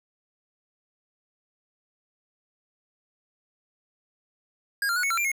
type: tone with pitch steps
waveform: square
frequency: 1629 / 1389 / 1463 / 2213 / 1357 / 2374 / 2162 Hz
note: G#6 / F6 / F#6 / C#7 / E6 / D7 / C#7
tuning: -34 / -10 / -20 / -3 / +50 / +18 / -44 cents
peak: -24 dBFS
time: 4.82-5.317 s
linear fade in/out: 2 ms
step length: 71 ms
effects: none